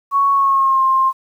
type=tone with pitch glide; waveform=sine; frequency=1111 to 1059 Hz; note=C#6 to C6; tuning=+4 to +21 cents; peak=-11 dBFS; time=0.11-1.13 s; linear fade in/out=50 ms; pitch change=-83 cents; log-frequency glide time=0.32-0.83 s; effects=8-bit